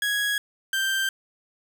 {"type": "tone pair in turn", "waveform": "30% pulse", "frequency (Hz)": [1661.2, 1569.2], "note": ["G#6", "G6"], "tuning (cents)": [0, 1], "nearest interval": "minor second", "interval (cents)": 99, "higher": "first", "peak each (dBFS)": -20, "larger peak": "neither", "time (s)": [[0.02, 0.38], [0.73, 1.09]], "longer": "neither", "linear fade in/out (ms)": 2, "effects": []}